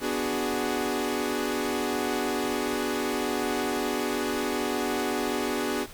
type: chord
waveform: sawtooth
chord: G# half-diminished seventh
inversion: first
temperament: equal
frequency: 246.9 / 293.7 / 370 / 415.3 Hz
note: B3 / D4 / F#4 / G#4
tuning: 0 / 0 / 0 / 0 cents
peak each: -28 dBFS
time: 0-5.87 s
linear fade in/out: 50 ms
effects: pink hiss -46 dBFS RMS until 5.93 s